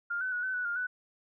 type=tone with pitch steps; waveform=sine; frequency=1405 / 1514 / 1462 / 1520 / 1479 / 1408 / 1489 Hz; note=F6 / F#6 / F#6 / F#6 / F#6 / F6 / F#6; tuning=+10 / +39 / -21 / +46 / -1 / +14 / +11 cents; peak=-30 dBFS; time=0.1-0.87 s; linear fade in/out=10 ms; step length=110 ms; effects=none